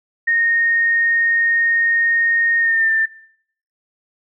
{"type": "tone with pitch glide", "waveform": "sine", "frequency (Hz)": [1851, 1785.9], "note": ["A#6", "A6"], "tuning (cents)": [-13, 25], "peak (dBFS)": -13, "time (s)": [0.27, 3.06], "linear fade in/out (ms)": 10, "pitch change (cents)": -62, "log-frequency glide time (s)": [2.59, 2.92], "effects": ["noise-tail reverb RT60 0.7 s tail -23 dB re dry"]}